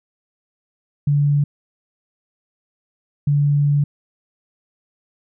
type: tone pair in turn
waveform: sine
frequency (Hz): 144.4 / 144.4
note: D3 / D3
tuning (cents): -29 / -29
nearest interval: unison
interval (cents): 0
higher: neither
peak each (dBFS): -13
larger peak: neither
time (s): 1.07-1.44 / 3.27-3.84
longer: second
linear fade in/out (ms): 5
effects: none